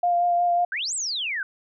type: tone with vibrato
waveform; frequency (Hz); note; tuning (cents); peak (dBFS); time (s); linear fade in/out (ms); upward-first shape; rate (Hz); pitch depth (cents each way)
sine; 700; F5; +4; -18; 0.03-0.65; 5; sine; 5.5; 15
type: exponential two-way sweep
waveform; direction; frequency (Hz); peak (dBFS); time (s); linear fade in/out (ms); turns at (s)
sine; up then down; 1477 to 8372 to 1477; -25; 0.72-1.43; 2; 0.94
effects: none